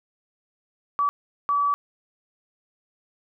sine tone bursts at uneven times, 1147 Hz, D6, 41 cents flat, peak -19 dBFS, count 2, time 0.99-1.09 / 1.49-1.74 s, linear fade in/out 0 ms, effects none

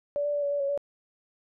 sine tone with pitch steps, 577 / 584 / 580 / 569 / 575 / 556 / 571 Hz, D5 / D5 / D5 / C#5 / D5 / C#5 / D5, -31 / -10 / -22 / +45 / -37 / +5 / -49 cents, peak -25 dBFS, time 0.16-0.776 s, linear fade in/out 0 ms, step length 88 ms, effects none

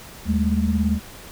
sine tone cluster, 78.7 / 201.5 / 219.3 Hz, D#2 / G3 / A3, +20 / +48 / -6 cents, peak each -22 dBFS, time 0.25-1 s, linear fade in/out 50 ms, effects pink hiss -41 dBFS RMS until 1.31 s

